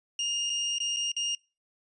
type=tone with dropouts; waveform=30% pulse; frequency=2832 Hz; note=F7; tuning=23 cents sharp; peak=-25 dBFS; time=0.19-1.35 s; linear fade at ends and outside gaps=2 ms; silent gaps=0.497-0.5 / 0.784-0.802 / 0.963-0.968 / 1.118-1.165 s; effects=noise-tail reverb RT60 0.3 s tail -25 dB re dry + resampled to 22050 Hz